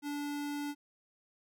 square tone, 290 Hz, D4, 22 cents flat, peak -36 dBFS, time 0.02-0.75 s, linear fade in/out 50 ms, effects none

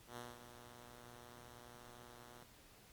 5% pulse tone with ADSR envelope, 120.6 Hz, B2, 41 cents flat, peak -35 dBFS, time 0.07-2.44 s, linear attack 95 ms, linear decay 210 ms, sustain -10 dB, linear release 13 ms, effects pink hiss -63 dBFS RMS until 2.92 s + MP3 96 kbps

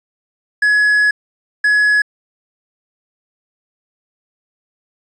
triangle tone bursts at uneven times, 1688 Hz, G#6, 28 cents sharp, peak -8 dBFS, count 2, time 0.62-1.11 / 1.64-2.02 s, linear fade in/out 5 ms, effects resampled to 22050 Hz + 8-bit

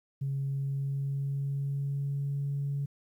sine tone with pitch glide, 137.5 to 140.96 Hz, C#3 to C#3, -14 to +29 cents, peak -28 dBFS, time 0.21-2.86 s, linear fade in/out 10 ms, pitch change +43 cents, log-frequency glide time 0.48-2.49 s, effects tanh soft clip ceiling -25 dBFS + 11-bit

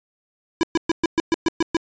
square tone bursts, 331.5 Hz, E4, 10 cents sharp, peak -16 dBFS, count 9, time 0.61-1.768 s, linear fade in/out 0 ms, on 22 ms, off 120 ms, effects resampled to 16000 Hz

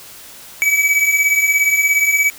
square beating tone pair, 2271 / 2288 Hz, C#7 / D7, +41 / -46 cents, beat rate 17 Hz, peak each -19 / -14 dBFS, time 0.62-2.3 s, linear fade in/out 0 ms, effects white hiss -38 dBFS RMS until 2.38 s

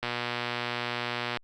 click train, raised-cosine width 0.3 ms, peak -14 dBFS, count 162, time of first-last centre 0.03-1.372 s, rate 120 Hz, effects Opus 48 kbps

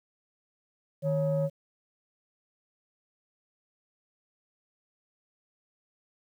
sine tone pair together, 155.18 / 553 Hz, D#3 / C#5, -4 / -4 cents, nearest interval octave + minor seventh, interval 2200 cents, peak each -26 dBFS, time 1.02-1.5 s, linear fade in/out 50 ms, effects tanh soft clip ceiling -20 dBFS + 10-bit

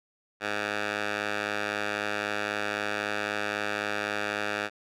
10% pulse tone with band-pass filter, 103.83 Hz, G#2, in tune, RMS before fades -31 dBFS, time 0.4-4.7 s, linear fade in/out 50 ms, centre 1800 Hz, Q 1, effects none

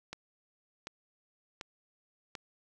click train, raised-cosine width 0.2 ms, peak -23 dBFS, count 4, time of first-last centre 0.13-2.352 s, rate 1.35 Hz, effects none

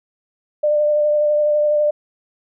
sine tone with vibrato, 597 Hz, D5, 28 cents sharp, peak -13 dBFS, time 0.63-1.91 s, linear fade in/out 10 ms, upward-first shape sine, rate 12 Hz, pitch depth 15 cents each way, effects none

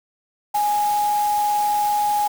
sine tone in noise, 830.6 Hz, G#5, in tune, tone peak -17 dBFS, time 0.54-2.28 s, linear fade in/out 10 ms, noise white, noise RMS -33 dBFS, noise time 0.54-2.28 s, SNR +13 dB, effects none

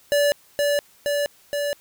square tone with echo, 578 Hz, D5, 28 cents flat, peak -17 dBFS, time 0.12-0.32 s, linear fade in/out 0 ms, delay 470 ms, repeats 3, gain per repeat -2 dB, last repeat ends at 1.73 s, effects white hiss -55 dBFS RMS until 1.8 s

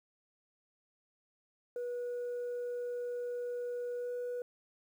sine tone with pitch glide, 486.3 to 489.4 Hz, B4 to B4, -27 to -16 cents, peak -33 dBFS, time 1.76-4.42 s, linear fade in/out 2 ms, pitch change +11 cents, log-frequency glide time 3.97-4.11 s, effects tanh soft clip ceiling -34 dBFS + 11-bit

